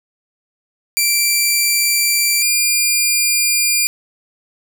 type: tone pair in turn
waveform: 10% pulse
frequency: 2349 / 2400 Hz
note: D7 / D7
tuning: 0 / +37 cents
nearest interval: unison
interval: 37 cents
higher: second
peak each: -4 dBFS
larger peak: neither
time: 0.97-2.42 / 2.42-3.87 s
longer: neither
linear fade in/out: 0 ms
effects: none